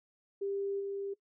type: tone with level steps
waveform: sine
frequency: 396.9 Hz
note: G4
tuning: 22 cents sharp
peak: -32 / -35 dBFS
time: 0.41-1.14 s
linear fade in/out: 10 ms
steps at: 0.79 s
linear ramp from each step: 20 ms
effects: noise-tail reverb RT60 0.1 s tail -20 dB re dry